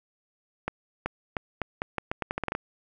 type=accelerating click train; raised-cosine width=0.5 ms; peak=-13 dBFS; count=14; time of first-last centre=0.68-2.551 s; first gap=380 ms; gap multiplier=0.81; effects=none